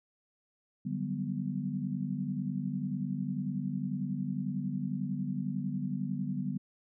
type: chord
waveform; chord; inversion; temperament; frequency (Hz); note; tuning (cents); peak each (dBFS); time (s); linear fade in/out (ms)
sine; G major seventh; second; equal; 146.83 / 185 / 196 / 246.9; D3 / F#3 / G3 / B3; 0 / 0 / 0 / 0; -37 / -38 / -36 / -37; 0.85-6.58; 10
effects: none